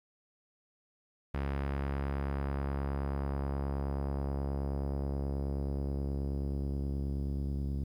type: tone with low-pass filter sweep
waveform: sawtooth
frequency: 69.4 Hz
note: C#2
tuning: 3 cents sharp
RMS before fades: -34 dBFS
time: 1.34-7.84 s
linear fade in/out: 5 ms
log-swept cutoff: 2200 to 250 Hz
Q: 1
effects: 11-bit